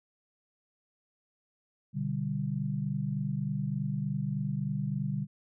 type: chord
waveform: sine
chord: G major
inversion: first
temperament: equal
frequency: 123.47 / 146.83 / 196 Hz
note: B2 / D3 / G3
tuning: 0 / 0 / 0 cents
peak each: -36 / -32 / -34 dBFS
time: 1.93-5.27 s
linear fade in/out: 50 ms
effects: none